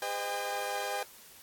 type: tone cluster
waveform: sawtooth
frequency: 404.4 / 509 / 615 / 804 Hz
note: G#4 / C5 / D#5 / G5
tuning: -46 / -48 / -20 / +44 cents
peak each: -39 / -35 / -36 / -31 dBFS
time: 0.02-1.03 s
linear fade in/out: 2 ms
effects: white hiss -54 dBFS RMS until 1.42 s + AAC 64 kbps

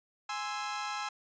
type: chord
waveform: sawtooth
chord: Ab augmented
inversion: none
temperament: equal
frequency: 830.6 / 1046.5 / 1318.5 Hz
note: Ab5 / C6 / E6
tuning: 0 / 0 / 0 cents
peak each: -34 / -37 / -35 dBFS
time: 0.29-1.09 s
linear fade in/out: 5 ms
effects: resampled to 16000 Hz

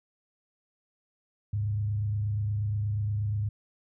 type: tone with frequency modulation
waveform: sine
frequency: 103.83 Hz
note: G#2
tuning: in tune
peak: -26 dBFS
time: 1.53-3.49 s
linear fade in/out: 5 ms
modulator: 28.4 Hz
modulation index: 0.36
effects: none

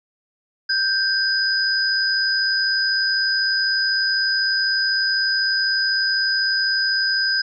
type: tone pair together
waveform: sine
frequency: 1568 / 4978 Hz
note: G6 / D#8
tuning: 0 / 0 cents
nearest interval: octave + minor sixth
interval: 2000 cents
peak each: -20 dBFS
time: 0.69-7.42 s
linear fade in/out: 10 ms
effects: none

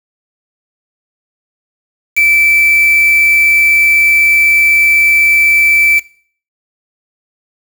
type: tone with quantisation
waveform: sine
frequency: 2324 Hz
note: D7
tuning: 19 cents flat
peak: -6 dBFS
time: 2.16-6 s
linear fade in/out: 20 ms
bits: 3
effects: noise-tail reverb RT60 0.5 s tail -20 dB re dry

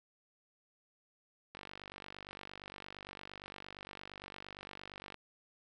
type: click train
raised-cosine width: 0.3 ms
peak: -30 dBFS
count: 176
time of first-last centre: 1.55-5.143 s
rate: 48.7 Hz
effects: none

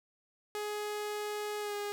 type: tone with pitch glide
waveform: sawtooth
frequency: 418.6 to 410.9 Hz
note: G#4 to G#4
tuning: +14 to -18 cents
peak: -31 dBFS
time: 0.55-1.92 s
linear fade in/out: 0 ms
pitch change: -32 cents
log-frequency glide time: 1.6-1.74 s
effects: 10-bit

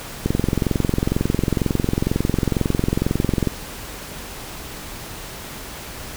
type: click train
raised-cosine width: 3 ms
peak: -5 dBFS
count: 72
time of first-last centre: 0.26-3.473 s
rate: 22.1 Hz
effects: pink hiss -34 dBFS RMS until 6.16 s

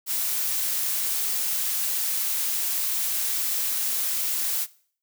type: noise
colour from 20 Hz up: blue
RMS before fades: -26 dBFS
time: 0.06-4.67 s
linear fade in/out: 50 ms
effects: noise-tail reverb RT60 0.5 s tail -20 dB re dry

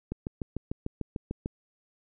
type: click train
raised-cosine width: 3 ms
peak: -19 dBFS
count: 10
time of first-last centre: 0.12-1.459 s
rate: 6.72 Hz
effects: none

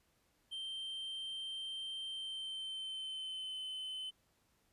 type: tone with pitch glide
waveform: triangle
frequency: 3136 to 3050 Hz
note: G7 to G7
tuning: 0 to -48 cents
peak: -39 dBFS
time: 0.51-4.11 s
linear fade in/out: 20 ms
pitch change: -48 cents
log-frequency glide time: 2.06-3.56 s
effects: pink hiss -75 dBFS RMS until 4.72 s + resampled to 32000 Hz

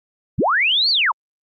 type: linear two-way sweep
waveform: sine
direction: up then down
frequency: 61.74 to 4654 to 814 Hz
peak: -14 dBFS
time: 0.38-1.12 s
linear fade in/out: 10 ms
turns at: 0.9 s
effects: Opus 32 kbps

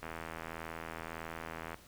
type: click train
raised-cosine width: 0.5 ms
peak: -26 dBFS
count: 141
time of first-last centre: 0.03-1.744 s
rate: 81.7 Hz
effects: pink hiss -58 dBFS RMS until 1.87 s

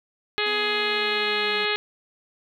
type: harmonic tone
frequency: 418.8 Hz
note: G#4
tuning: 15 cents sharp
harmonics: 1 / 2 / 3 / 4 / 5 / 6 / 7 / 8 / 9 / 10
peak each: -28 / -34 / -32 / -30 / -30 / -30 / -33 / -32 / -33 / -33 dBFS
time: 0.38-1.76 s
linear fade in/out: 0 ms
type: linear sweep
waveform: sawtooth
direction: down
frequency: 252.7 to 197.4 Hz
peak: -36 dBFS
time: 0.46-1.65 s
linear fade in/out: 2 ms
effects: none

